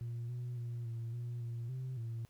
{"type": "tone with pitch steps", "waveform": "sine", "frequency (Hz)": [118.1, 122.5, 118.9, 115.5, 120, 117.4, 129.2, 115], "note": ["A#2", "B2", "A#2", "A#2", "B2", "A#2", "C3", "A#2"], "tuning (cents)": [23, -14, 35, -16, -49, 13, -21, -23], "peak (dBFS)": -36, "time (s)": [0.01, 2.25], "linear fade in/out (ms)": 0, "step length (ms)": 280, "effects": ["tanh soft clip ceiling -36 dBFS", "pink hiss -70 dBFS RMS until 2.29 s"]}